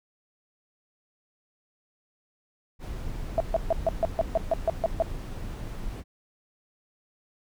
brown noise, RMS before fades -34 dBFS, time 2.79-6.04 s, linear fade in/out 50 ms
sine tone bursts, 659 Hz, E5, 1 cent flat, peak -19 dBFS, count 11, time 3.38-5.022 s, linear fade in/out 0 ms, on 22 ms, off 140 ms
effects none

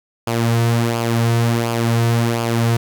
sawtooth tone with flanger, 116.54 Hz, A#2, in tune, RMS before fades -17 dBFS, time 0.27-2.77 s, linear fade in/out 5 ms, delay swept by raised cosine 0.51 to 3.71 ms, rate 1.4 Hz, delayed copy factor -0.55, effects 8-bit

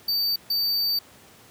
square tone bursts at uneven times, 4608 Hz, D8, 34 cents flat, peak -22 dBFS, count 2, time 0.08-0.36 / 0.5-0.99 s, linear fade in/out 5 ms, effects pink hiss -51 dBFS RMS until 1.5 s + high-pass 100 Hz 12 dB/octave

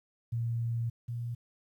sine tone pair in turn, 116.54 / 118.71 Hz, A#2 / A#2, 0 / +32 cents, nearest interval unison, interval 32 cents, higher second, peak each -29 / -33 dBFS, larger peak first, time 0.32-0.9 / 1.08-1.35 s, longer first, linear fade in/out 10 ms, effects 11-bit

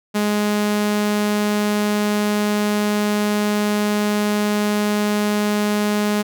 sawtooth tone, 208.4 Hz, G#3, 6 cents sharp, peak -13 dBFS, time 0.14-6.23 s, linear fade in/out 20 ms, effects none

